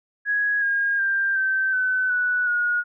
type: tone with pitch steps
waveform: sine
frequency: 1664 / 1625.1 / 1587 / 1549.9 / 1513.6 / 1478.2 / 1443.6 Hz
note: G#6 / G#6 / G6 / G6 / F#6 / F#6 / F#6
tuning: +3 / -38 / +21 / -20 / +39 / -2 / -43 cents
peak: -19 dBFS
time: 0.25-2.84 s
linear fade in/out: 50 ms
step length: 370 ms
effects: none